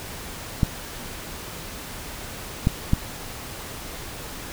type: clicks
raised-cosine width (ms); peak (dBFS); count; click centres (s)
5; -5; 3; 0.632 / 2.671 / 2.934
effects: pink hiss -36 dBFS RMS until 4.52 s